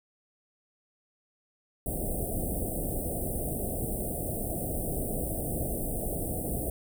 pink band-stop noise, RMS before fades -32 dBFS, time 1.86-6.7 s, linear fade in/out 2 ms, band 740 to 8400 Hz, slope 96 dB/octave, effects none

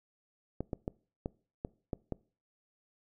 clicks, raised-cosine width 2 ms, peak -21 dBFS, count 7, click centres 0.606 / 0.732 / 0.879 / 1.259 / 1.649 / 1.932 / 2.123 s, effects noise-tail reverb RT60 0.4 s tail -23 dB re dry

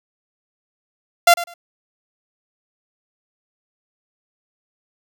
sawtooth tone with echo, 690 Hz, F5, 21 cents flat, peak -4 dBFS, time 1.27-1.34 s, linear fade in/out 5 ms, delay 100 ms, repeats 2, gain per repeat -15 dB, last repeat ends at 1.54 s, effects none

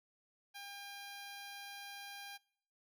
10% pulse tone, 803 Hz, G5, 41 cents sharp, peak -39 dBFS, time 0.54-2.38 s, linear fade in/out 20 ms, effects noise-tail reverb RT60 0.7 s tail -25 dB re dry

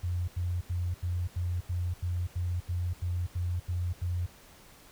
sine tone bursts, 88.3 Hz, F2, 20 cents sharp, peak -28 dBFS, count 13, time 0.03-4.264 s, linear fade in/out 10 ms, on 250 ms, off 82 ms, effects pink hiss -55 dBFS RMS until 4.91 s

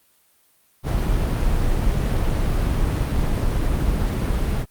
brown noise, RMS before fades -20 dBFS, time 0.83-4.66 s, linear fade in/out 50 ms, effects white hiss -60 dBFS RMS until 4.7 s + Opus 32 kbps

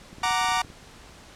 clicks, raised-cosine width 3 ms, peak -32 dBFS, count 12, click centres 0.13 / 0.184 / 0.22 / 0.256 / 0.309 / 0.414 / 0.445 / 0.487 / 0.52 / 0.573 / 0.648 / 0.702 s
sawtooth chord, Gb augmented, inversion none, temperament equal, 740 / 932.3 / 1174.7 Hz, Gb5 / Bb5 / D6, 0 / 0 / 0 cents, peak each -23 / -22 / -23 dBFS, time 0.23-0.62 s, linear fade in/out 5 ms
effects pink hiss -48 dBFS RMS until 1.35 s + low-pass 8000 Hz 12 dB/octave

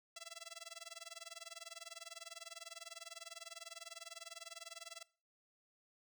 5% pulse tone with tremolo, 669 Hz, E5, 25 cents sharp, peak -35 dBFS, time 0.16-5.03 s, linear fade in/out 5 ms, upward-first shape sine, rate 20 Hz, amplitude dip 100%, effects noise-tail reverb RT60 0.4 s tail -22 dB re dry

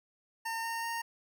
25% pulse tone with pitch steps, 910 / 916.9 / 923.8 Hz, A#5 / A#5 / A#5, -42 / -29 / -16 cents, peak -30 dBFS, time 0.45-1.02 s, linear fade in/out 10 ms, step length 190 ms, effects none

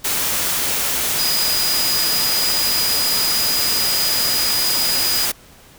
sine tone in noise, 4936 Hz, D#8, 15 cents flat, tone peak -19 dBFS, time 1.18-5.26 s, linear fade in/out 10 ms, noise white, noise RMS -20 dBFS, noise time 0.04-5.32 s, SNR -2 dB, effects pink hiss -46 dBFS RMS until 5.78 s

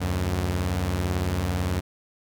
sawtooth beating tone pair, 73.3 / 91.3 Hz, D2 / F#2, -3 / -23 cents, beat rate 18 Hz, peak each -25 / -21 dBFS, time 0-1.81 s, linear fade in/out 20 ms, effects none

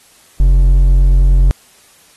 sine tone with hard clipping, 45.21 Hz, F#1, 39 cents flat, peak -7 dBFS, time 0.4-1.51 s, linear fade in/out 0 ms, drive 5 dB, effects white hiss -47 dBFS RMS until 2.16 s + AAC 32 kbps

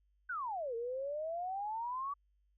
sine exponential two-way sweep, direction down then up, 1548 to 453.4 to 1154 Hz, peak -36 dBFS, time 0.29-2.14 s, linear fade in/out 10 ms, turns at 0.75 s, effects added 50 Hz sine -70 dBFS peak until 2.57 s

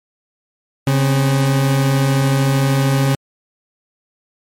40% pulse tone pair together, 137 / 260.9 Hz, C#3 / C4, -20 / -5 cents, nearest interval major seventh, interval 1115 cents, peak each -12 / -22 dBFS, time 0.87-3.15 s, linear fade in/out 2 ms, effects MP3 64 kbps

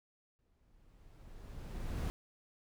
brown noise with exponential growth, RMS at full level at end -34 dBFS, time 0.39-2.1 s, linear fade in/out 0 ms, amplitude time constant 370 ms, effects none

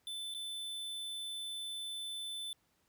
square tone with dropouts, 3520 Hz, A7, in tune, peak -40 dBFS, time 0.07-2.53 s, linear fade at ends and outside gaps 1 ms, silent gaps 0.34-0.347 s, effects pink hiss -75 dBFS RMS until 2.88 s + high-pass 60 Hz 12 dB/octave

